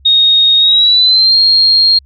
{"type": "tone with pitch glide", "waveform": "sine", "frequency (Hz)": [3729, 4234], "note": ["A#7", "C8"], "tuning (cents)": [0, 20], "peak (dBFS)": -5, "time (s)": [0.05, 1.99], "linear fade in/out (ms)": 10, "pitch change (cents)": 220, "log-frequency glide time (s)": [0.58, 1.38], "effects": ["added 68 Hz sine -40 dBFS peak until 2.05 s"]}